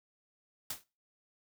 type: noise with exponential decay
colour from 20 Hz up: white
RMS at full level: -33 dBFS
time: 0.7-0.84 s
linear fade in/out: 5 ms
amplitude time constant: 30 ms
effects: noise-tail reverb RT60 0.3 s tail -21 dB re dry